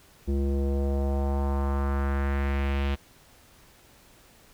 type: tone with low-pass filter sweep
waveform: square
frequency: 69.3 Hz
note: C#2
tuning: in tune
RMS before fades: -26 dBFS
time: 0.27-2.96 s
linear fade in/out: 20 ms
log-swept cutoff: 340 to 3100 Hz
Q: 2.1
effects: pink hiss -56 dBFS RMS until 4.53 s